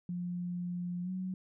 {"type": "tone with pitch glide", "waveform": "sine", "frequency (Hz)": [176.8, 185.8], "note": ["F3", "F#3"], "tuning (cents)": [22, 7], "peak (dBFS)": -34, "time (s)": [0.09, 1.34], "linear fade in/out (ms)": 2, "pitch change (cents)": 85, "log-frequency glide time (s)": [1.03, 1.1], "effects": []}